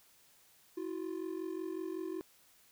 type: ring-modulated tone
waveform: triangle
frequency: 349.2 Hz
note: F4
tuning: in tune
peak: -32 dBFS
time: 0.77-2.21 s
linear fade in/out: 0 ms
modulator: 22.7 Hz
effects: white hiss -65 dBFS RMS until 2.71 s